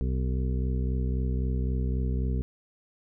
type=harmonic tone; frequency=63.8 Hz; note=C2; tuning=43 cents flat; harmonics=1 / 2 / 3 / 4 / 6 / 7; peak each=-26 / -32 / -36 / -38 / -42 / -43 dBFS; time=0.01-2.42 s; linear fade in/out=0 ms; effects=none